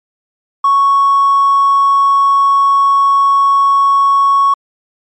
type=tone with hard clipping; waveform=sine; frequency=1108.7 Hz; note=C#6; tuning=in tune; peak=-7 dBFS; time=0.64-4.54 s; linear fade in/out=5 ms; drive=1 dB; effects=MP3 48 kbps